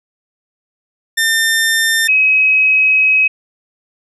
sawtooth / sine tone pair in turn, 1800 / 2546 Hz, A6 / D#7, +39 / +39 cents, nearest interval tritone, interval 600 cents, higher second, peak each -8 / -8 dBFS, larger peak neither, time 1.17-2.08 / 2.08-3.28 s, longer second, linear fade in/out 10 ms, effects none

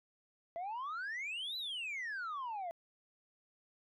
sine exponential two-way sweep, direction up then down, 659 to 4060 to 659 Hz, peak -36 dBFS, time 0.56-2.71 s, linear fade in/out 0 ms, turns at 1.57 s, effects tanh soft clip ceiling -37 dBFS

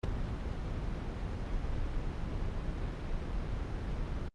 brown noise with ADSR envelope, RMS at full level -24 dBFS, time 0.03-4.29 s, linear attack 11 ms, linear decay 8 ms, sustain -11 dB, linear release 14 ms, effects low-pass 5000 Hz 12 dB/octave + Opus 32 kbps

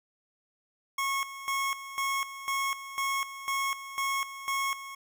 25% pulse tone with tremolo, 1094 Hz, C#6, 23 cents flat, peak -24 dBFS, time 0.98-4.95 s, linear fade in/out 5 ms, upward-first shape square, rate 2 Hz, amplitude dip 75%, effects none

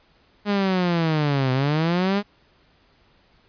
sawtooth linear two-way sweep, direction down then up, 207.7 to 127.2 to 207.7 Hz, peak -15 dBFS, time 0.45-2.23 s, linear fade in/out 50 ms, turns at 1.52 s, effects pink hiss -59 dBFS RMS until 3.48 s + resampled to 11025 Hz

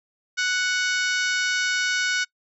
harmonic tone with a mistuned harmonic, 740 Hz, F#5, in tune, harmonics 2 / 3 / 4 / 5 / 6 / 7 / 8 / 9 / 10, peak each -23 / -29 / -32 / -33 / -33 / -34 / -34 / -40 / -40 dBFS, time 0.37-2.25 s, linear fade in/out 20 ms, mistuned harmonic 8, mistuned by -21 cents, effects noise-tail reverb RT60 0.1 s tail -25 dB re dry

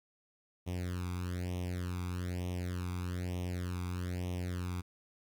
sawtooth tone with flanger, 89.6 Hz, F2, 45 cents sharp, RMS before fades -37 dBFS, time 0.66-4.82 s, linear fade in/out 20 ms, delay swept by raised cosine 0.33 to 0.84 ms, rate 1.1 Hz, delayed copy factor +0.9, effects 12-bit

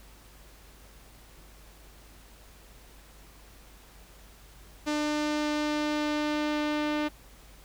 sawtooth tone with low-pass filter sweep, 299.7 Hz, D4, 35 cents sharp, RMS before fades -29 dBFS, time 4.86-7.09 s, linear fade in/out 20 ms, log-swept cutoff 6300 to 3400 Hz, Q 1.1, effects added 50 Hz sine -53 dBFS peak until 7.64 s + pink hiss -55 dBFS RMS until 7.64 s

